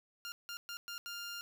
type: tone bursts at uneven times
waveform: 15% pulse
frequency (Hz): 1400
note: F6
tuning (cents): +4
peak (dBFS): -35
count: 5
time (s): 0.25-0.32 / 0.49-0.57 / 0.69-0.77 / 0.88-0.98 / 1.06-1.41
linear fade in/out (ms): 0
effects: none